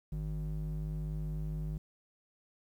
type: ring-modulated tone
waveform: triangle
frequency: 102.9 Hz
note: G#2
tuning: 16 cents flat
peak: -29 dBFS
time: 0.12-1.78 s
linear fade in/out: 5 ms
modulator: 52.3 Hz
effects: 11-bit